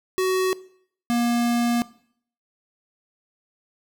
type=tone pair in turn; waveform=square; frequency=373.7 / 237.7 Hz; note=F#4 / A#3; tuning=+17 / +34 cents; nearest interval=minor sixth; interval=783 cents; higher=first; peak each=-20 dBFS; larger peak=neither; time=0.18-0.53 / 1.1-1.82 s; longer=second; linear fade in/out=0 ms; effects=noise-tail reverb RT60 0.6 s tail -19 dB re dry